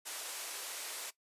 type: band-pass noise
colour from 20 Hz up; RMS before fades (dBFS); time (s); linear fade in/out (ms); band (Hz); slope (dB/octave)
white; -43; 0.05-1.11; 20; 380 to 12000; 24
effects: noise-tail reverb RT60 0.1 s tail -17 dB re dry + resampled to 32000 Hz